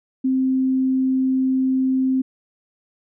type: tone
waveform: sine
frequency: 261.6 Hz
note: C4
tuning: in tune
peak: -16 dBFS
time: 0.24-2.22 s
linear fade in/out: 10 ms
effects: none